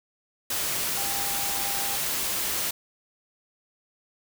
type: tone in noise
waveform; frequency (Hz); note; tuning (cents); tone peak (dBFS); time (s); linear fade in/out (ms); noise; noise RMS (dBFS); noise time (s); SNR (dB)
sine; 798; G5; +31; -36; 0.97-1.96; 5; white; -28; 0.5-2.71; -11
effects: none